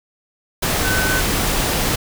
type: tone in noise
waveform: sine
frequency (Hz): 1515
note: F#6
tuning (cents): +40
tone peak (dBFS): -20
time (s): 0.84-1.21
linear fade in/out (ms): 10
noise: pink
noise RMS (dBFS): -19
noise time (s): 0.62-1.96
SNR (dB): -4
effects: none

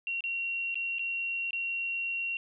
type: tone with dropouts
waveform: sine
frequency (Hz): 2744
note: F7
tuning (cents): -31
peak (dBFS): -30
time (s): 0.07-2.37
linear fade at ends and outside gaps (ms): 1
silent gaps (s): 0.207-0.239 / 0.744-0.755 / 0.985-0.993 / 1.508-1.531
effects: none

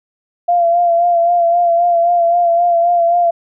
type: tone with vibrato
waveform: sine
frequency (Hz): 689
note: F5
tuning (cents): -24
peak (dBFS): -9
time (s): 0.48-3.31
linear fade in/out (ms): 10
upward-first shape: sine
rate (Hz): 3.8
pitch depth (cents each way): 35
effects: none

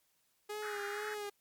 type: tone with vibrato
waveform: sawtooth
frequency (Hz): 414.6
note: G#4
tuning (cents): -3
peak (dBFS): -35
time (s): 0.49-1.3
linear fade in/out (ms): 10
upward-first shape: sine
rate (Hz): 2.1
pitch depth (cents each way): 40
type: band-pass noise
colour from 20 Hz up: white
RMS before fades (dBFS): -44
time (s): 0.62-1.15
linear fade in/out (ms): 10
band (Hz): 1300 to 1800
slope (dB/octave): 48
effects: white hiss -75 dBFS RMS until 1.4 s + MP3 96 kbps

